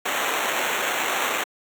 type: noise with sample-and-hold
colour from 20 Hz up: white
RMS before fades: -24 dBFS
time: 0.05-1.44 s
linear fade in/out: 10 ms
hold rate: 4900 Hz
effects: high-pass 400 Hz 12 dB/octave